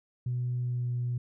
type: tone with pitch glide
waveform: sine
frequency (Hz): 123.47 to 122.12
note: B2 to B2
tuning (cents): 0 to -19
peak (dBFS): -27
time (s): 0.26-1.18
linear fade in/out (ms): 5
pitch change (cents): -19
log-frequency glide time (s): 0.58-0.91
effects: tanh soft clip ceiling -24 dBFS